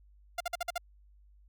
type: tone bursts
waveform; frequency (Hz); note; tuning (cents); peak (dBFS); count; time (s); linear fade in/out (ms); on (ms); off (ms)
sawtooth; 698.5; F5; 0; -27; 6; 0.38-0.78; 5; 25; 50
effects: added 50 Hz sine -57 dBFS peak until 1.48 s